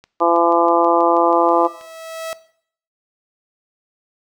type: click train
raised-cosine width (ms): 0.2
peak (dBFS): -25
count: 12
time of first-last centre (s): 0.04-1.811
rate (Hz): 6.21
type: harmonic tone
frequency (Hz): 169.8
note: F3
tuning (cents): -48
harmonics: 2 / 3 / 4 / 5 / 6 / 7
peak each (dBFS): -19 / -19 / -19 / -19 / -19 / -19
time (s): 0.2-1.68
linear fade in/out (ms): 20
type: tone with exponential growth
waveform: sawtooth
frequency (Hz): 650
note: E5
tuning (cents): -24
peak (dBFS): -20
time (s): 0.95-2.33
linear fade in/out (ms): 0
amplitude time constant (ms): 300
effects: noise-tail reverb RT60 0.6 s tail -17 dB re dry